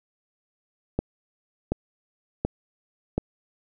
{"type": "click train", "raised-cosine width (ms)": 2, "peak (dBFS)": -10, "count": 4, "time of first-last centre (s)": [0.99, 3.18], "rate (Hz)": 1.37, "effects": []}